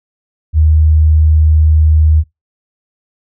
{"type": "tone", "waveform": "sine", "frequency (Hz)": 77.78, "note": "D#2", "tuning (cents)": 0, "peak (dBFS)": -5, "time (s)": [0.53, 2.24], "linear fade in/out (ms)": 50, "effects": ["noise-tail reverb RT60 0.2 s tail -25 dB re dry"]}